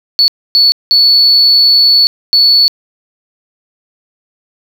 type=tone bursts at uneven times; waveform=sine; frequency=4435 Hz; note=C#8; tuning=in tune; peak=-3 dBFS; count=4; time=0.19-0.28 / 0.55-0.72 / 0.91-2.07 / 2.33-2.68 s; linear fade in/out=0 ms; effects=tanh soft clip ceiling 0 dBFS + 7-bit